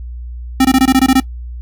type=tone bursts; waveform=square; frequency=262.9 Hz; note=C4; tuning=8 cents sharp; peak=-7 dBFS; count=9; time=0.6-1.201 s; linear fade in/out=5 ms; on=49 ms; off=20 ms; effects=noise-tail reverb RT60 0.1 s tail -19 dB re dry + added 60 Hz sine -24 dBFS peak until 1.61 s